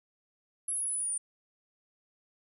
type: linear sweep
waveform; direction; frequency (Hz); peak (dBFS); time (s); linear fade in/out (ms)
sine; down; 10950 to 9170; -30; 0.68-1.18; 5
effects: none